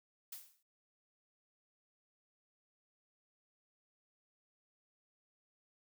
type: noise with exponential decay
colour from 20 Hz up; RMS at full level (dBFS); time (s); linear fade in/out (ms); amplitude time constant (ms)
blue; -44; 0.32-0.63; 5; 67
effects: none